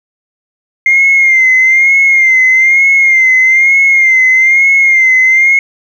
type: tone with vibrato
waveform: sine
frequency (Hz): 2109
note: C7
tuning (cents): +13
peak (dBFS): -3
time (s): 0.86-5.59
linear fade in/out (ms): 2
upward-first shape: sine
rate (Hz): 1.1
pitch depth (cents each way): 56
effects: tanh soft clip ceiling 0 dBFS + 7-bit